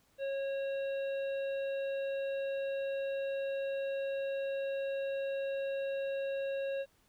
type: harmonic tone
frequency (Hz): 547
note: C#5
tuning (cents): -23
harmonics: 1 / 3 / 5 / 7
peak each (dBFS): -33 / -48 / -49 / -55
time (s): 0.18-6.86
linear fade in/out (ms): 50
effects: pink hiss -70 dBFS RMS until 7.08 s